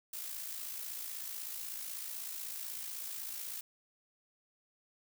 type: noise with amplitude modulation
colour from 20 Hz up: blue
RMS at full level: -40 dBFS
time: 0.13-3.61 s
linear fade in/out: 5 ms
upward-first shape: sine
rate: 56.1 Hz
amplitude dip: 50%
effects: none